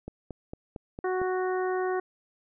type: click train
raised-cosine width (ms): 2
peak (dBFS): -24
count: 6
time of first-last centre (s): 0.08-1.216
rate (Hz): 4.4
type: harmonic tone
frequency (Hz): 370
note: F#4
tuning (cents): 0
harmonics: 1 / 2 / 3 / 4 / 5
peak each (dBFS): -27 / -33 / -37 / -39 / -41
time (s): 1.04-2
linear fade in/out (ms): 5
effects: none